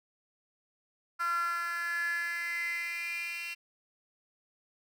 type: tone with high-pass filter sweep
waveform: 10% pulse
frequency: 341.9 Hz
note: F4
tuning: 37 cents flat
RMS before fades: -34 dBFS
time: 1.19-3.55 s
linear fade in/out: 20 ms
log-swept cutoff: 1300 to 2700 Hz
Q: 8.6
effects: none